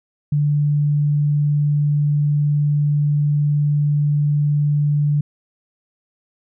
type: tone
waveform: sine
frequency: 146.83 Hz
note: D3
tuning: in tune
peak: -14 dBFS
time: 0.32-5.21 s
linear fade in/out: 5 ms
effects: none